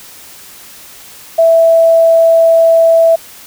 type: tone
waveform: sine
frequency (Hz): 659.3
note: E5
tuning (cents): 0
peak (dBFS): -4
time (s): 1.38-3.16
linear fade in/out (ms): 10
effects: white hiss -35 dBFS RMS until 3.46 s